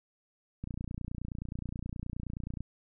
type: click train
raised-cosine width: 5 ms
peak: -25 dBFS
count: 59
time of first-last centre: 0.64-2.606 s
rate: 29.5 Hz
effects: none